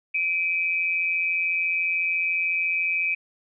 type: tone pair together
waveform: sine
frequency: 2342 / 2516 Hz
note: D7 / D#7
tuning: -5 / +19 cents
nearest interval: minor second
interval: 124 cents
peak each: -25 / -24 dBFS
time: 0.14-3.15 s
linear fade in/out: 10 ms
effects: none